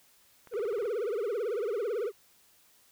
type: clicks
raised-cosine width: 0.5 ms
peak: -36 dBFS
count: 8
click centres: 0.473 / 0.538 / 0.595 / 0.653 / 0.727 / 0.785 / 0.823 / 0.855 s
type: tone with vibrato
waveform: triangle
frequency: 440 Hz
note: A4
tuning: in tune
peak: -27 dBFS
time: 0.51-2.12 s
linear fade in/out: 50 ms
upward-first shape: triangle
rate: 18 Hz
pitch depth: 260 cents each way
effects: white hiss -63 dBFS RMS until 2.91 s